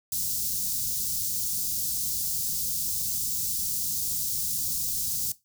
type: band-stop noise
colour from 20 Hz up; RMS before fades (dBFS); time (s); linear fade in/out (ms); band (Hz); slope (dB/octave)
white; -29; 0.12-5.32; 2; 200 to 4900; 24
effects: noise-tail reverb RT60 0.2 s tail -17 dB re dry